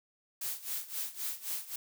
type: noise with tremolo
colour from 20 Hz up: blue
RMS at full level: -35 dBFS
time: 0.41-1.76 s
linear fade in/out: 5 ms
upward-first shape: sine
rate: 3.8 Hz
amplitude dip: 85%
effects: none